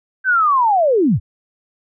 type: linear sweep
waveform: sine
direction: down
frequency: 1568 to 66.8 Hz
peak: -11 dBFS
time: 0.24-1.2 s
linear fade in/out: 50 ms
effects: none